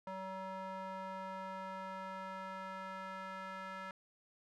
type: tone with band-pass filter sweep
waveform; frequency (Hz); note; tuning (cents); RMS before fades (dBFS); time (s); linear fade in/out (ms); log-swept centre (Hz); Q
square; 189.7; F#3; +43; -45; 0.07-3.91; 2; 870 to 1400; 1.9
effects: none